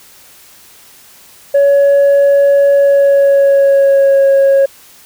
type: tone with pitch glide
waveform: sine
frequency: 562 to 548.2 Hz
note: C#5 to C#5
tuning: +24 to -19 cents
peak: -3 dBFS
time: 1.54-4.66 s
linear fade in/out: 10 ms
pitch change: -43 cents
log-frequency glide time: 2.73-4.26 s
effects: tanh soft clip ceiling -4 dBFS + white hiss -41 dBFS RMS until 5.05 s